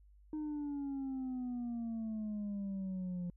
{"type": "exponential sweep", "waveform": "sine", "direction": "down", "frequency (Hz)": [309, 174.61], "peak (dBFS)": -34, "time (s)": [0.33, 3.3], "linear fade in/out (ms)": 2, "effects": ["tanh soft clip ceiling -36 dBFS", "added 50 Hz sine -59 dBFS peak until 3.36 s"]}